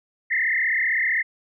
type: tone with frequency modulation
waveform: sine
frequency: 1948 Hz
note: B6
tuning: 24 cents flat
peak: -19 dBFS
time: 0.3-1.23 s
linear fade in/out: 20 ms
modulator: 35.7 Hz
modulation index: 4.7
effects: none